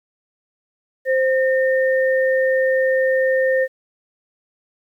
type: tone pair together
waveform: sine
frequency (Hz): 523.3 / 1824.3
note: C5 / A#6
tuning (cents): 0 / -38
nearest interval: octave + minor seventh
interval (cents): 2162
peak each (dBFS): -15 / -22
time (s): 1.05-3.68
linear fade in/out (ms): 50
effects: 9-bit